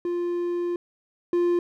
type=tone pair in turn; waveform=triangle; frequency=349.2 / 349.2 Hz; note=F4 / F4; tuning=0 / 0 cents; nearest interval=unison; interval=0 cents; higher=neither; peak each=-22 / -17 dBFS; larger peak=second; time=0.05-0.76 / 1.33-1.59 s; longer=first; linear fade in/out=2 ms; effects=none